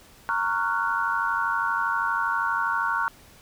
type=chord; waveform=sine; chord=Gb major seventh; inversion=first; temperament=just; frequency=925 / 1110 / 1387.5 / 1480 Hz; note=Bb5 / Db6 / F6 / Gb6; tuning=-14 / +2 / -12 / 0 cents; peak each=-28 dBFS; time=0.29-3.08 s; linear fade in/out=0 ms; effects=pink hiss -52 dBFS RMS until 3.41 s